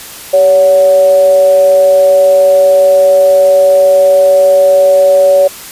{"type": "tone with frequency modulation", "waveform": "sine", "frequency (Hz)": 565, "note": "C#5", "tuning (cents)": 33, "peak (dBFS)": -3, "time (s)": [0.33, 5.48], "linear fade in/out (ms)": 10, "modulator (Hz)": 173, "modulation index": 0.28, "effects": ["white hiss -28 dBFS RMS until 5.71 s", "resampled to 32000 Hz"]}